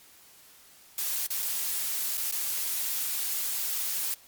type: noise with dropouts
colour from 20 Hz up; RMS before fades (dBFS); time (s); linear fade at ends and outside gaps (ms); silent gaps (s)
blue; -30; 0.98-4.14; 1; 1.266-1.304 / 1.422-1.426 / 2.172-2.177 / 2.312-2.323
effects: white hiss -55 dBFS RMS until 4.27 s + MP3 96 kbps